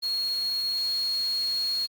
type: tone in noise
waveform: sine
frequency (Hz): 4300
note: C8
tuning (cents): +47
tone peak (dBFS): -25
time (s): 0.02-1.87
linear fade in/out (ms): 20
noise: white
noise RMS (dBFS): -43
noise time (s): 0.02-1.87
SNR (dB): +15
effects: Opus 32 kbps